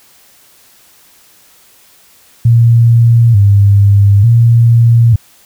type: tone with vibrato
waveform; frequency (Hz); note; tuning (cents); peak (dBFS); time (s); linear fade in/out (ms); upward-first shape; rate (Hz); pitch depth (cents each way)
sine; 108.4; A2; -25; -3; 2.45-5.16; 5; square; 0.56; 130
effects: white hiss -45 dBFS RMS until 5.45 s